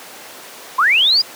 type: linear sweep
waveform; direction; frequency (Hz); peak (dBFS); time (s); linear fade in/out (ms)
sine; up; 962 to 4978; -10; 0.78-1.22; 10
effects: pink hiss -35 dBFS RMS until 1.35 s + high-pass 400 Hz 12 dB/octave